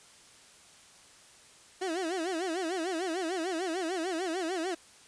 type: tone with vibrato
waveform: 30% pulse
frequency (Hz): 349.2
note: F4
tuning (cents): 0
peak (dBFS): -28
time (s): 1.81-4.75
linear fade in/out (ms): 10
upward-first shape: sine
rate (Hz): 6.7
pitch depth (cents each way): 170
effects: white hiss -56 dBFS RMS until 5.07 s + resampled to 22050 Hz